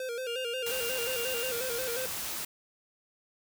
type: tone with vibrato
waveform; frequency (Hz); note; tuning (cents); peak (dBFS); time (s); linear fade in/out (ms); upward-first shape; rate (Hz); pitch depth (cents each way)
square; 492.7; B4; -4; -34; 0-2.06; 2; square; 5.6; 81
type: tone with pitch glide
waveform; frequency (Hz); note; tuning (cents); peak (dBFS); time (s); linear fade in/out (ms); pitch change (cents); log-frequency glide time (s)
triangle; 2810 to 2791; F7 to F7; +10 to -2; -35; 0.25-1.53; 50; -12; 0.38-0.8
type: noise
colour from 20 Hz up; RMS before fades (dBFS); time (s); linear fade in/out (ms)
white; -36; 0.66-2.45; 5
effects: none